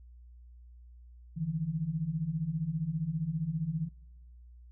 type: beating tone pair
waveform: sine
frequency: 149.5 / 164.5 Hz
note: D3 / E3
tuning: +31 / -3 cents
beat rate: 15 Hz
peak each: -35 / -32 dBFS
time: 1.36-3.89 s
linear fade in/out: 20 ms
effects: noise-tail reverb RT60 1.0 s tail -24 dB re dry + added 60 Hz sine -50 dBFS peak until 4.71 s